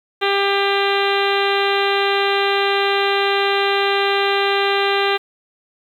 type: harmonic tone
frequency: 397.6 Hz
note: G4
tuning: 25 cents sharp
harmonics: 1 / 2 / 3 / 4 / 5 / 6 / 7 / 8 / 9 / 10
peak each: -19 / -22 / -24 / -25 / -26 / -27 / -27 / -28 / -29 / -29 dBFS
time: 0.21-5.18 s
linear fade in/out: 20 ms
effects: 8-bit